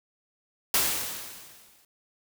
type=noise with exponential decay; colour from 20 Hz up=white; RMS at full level=-22 dBFS; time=0.74-1.85 s; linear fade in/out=2 ms; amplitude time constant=240 ms; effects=none